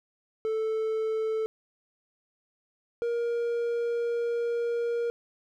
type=tone pair in turn; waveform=triangle; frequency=440 / 470.9 Hz; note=A4 / A#4; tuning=0 / +18 cents; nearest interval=minor second; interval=118 cents; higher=second; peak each=-24 dBFS; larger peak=neither; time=0.45-1.46 / 3.02-5.1 s; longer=second; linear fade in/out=0 ms; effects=none